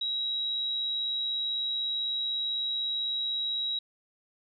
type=tone; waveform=sine; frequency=3854 Hz; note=B7; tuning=43 cents flat; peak=-28 dBFS; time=0.01-3.79 s; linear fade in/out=5 ms; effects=none